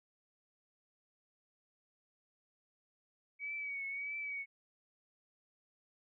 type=tone with vibrato; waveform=sine; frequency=2259 Hz; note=C#7; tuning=32 cents sharp; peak=-38 dBFS; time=3.39-4.46 s; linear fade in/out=50 ms; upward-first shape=triangle; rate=1.6 Hz; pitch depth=56 cents each way; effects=none